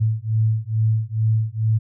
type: beating tone pair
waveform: sine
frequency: 109.2 / 111.5 Hz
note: A2 / A2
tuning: -13 / +23 cents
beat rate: 2.3 Hz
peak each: -20 dBFS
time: 0-1.79 s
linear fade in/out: 20 ms
effects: none